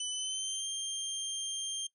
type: tone with pitch glide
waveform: 20% pulse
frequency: 3002 to 3181 Hz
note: F#7 to G7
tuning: +24 to +25 cents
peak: -28 dBFS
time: 0-1.87 s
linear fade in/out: 5 ms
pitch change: +101 cents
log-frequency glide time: 0.11-0.67 s
effects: noise-tail reverb RT60 0.1 s tail -20 dB re dry + resampled to 24000 Hz